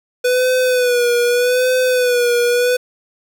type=tone with vibrato; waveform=square; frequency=494.2 Hz; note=B4; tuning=1 cent sharp; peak=-13 dBFS; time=0.24-2.77 s; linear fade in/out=10 ms; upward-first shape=sine; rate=0.82 Hz; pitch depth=52 cents each way; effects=7-bit